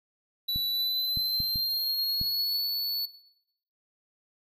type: tone with pitch glide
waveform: square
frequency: 3951 to 4435 Hz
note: B7 to C#8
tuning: 0 to 0 cents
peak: -27 dBFS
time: 0.48-3.06 s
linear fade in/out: 10 ms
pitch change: +200 cents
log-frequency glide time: 0.7-2.61 s
type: clicks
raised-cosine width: 5 ms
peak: -24 dBFS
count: 5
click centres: 0.56 / 1.173 / 1.403 / 1.558 / 2.214 s
effects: noise-tail reverb RT60 0.8 s tail -17 dB re dry